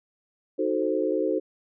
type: chord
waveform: sine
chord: D# diminished seventh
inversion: none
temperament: equal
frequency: 311.1 / 370 / 440 / 523.3 Hz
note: D#4 / F#4 / A4 / C5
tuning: 0 / 0 / 0 / 0 cents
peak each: -28 dBFS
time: 0.58-1.4 s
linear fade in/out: 20 ms
effects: none